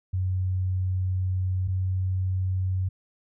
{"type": "tone pair in turn", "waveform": "sine", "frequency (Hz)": [92.8, 93.34], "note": ["F#2", "F#2"], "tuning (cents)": [6, 16], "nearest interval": "unison", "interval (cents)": 10, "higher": "second", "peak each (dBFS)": -23, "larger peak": "neither", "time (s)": [[0.13, 1.68], [1.68, 2.89]], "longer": "first", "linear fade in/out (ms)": 10, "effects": []}